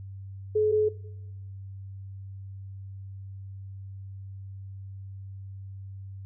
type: tone pair in turn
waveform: sine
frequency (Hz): 427.2 / 427.2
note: G#4 / G#4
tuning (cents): +49 / +49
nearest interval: unison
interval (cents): 0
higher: neither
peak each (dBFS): -20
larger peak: neither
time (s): 0.55-0.72 / 0.72-0.89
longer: neither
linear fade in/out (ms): 10
effects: noise-tail reverb RT60 0.9 s tail -19 dB re dry + added 97 Hz sine -38 dBFS peak until 6.25 s